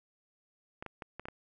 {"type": "clicks", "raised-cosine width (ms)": 0.5, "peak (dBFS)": -26, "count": 6, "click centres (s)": [0.825, 0.863, 1.022, 1.196, 1.255, 1.285], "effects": []}